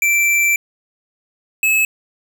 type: tone pair in turn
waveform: square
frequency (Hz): 2341 / 2590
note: D7 / E7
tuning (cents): -6 / -31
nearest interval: major second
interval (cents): 175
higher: second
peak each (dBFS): -13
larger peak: neither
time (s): 0.02-0.56 / 1.63-1.85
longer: first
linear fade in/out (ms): 2
effects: none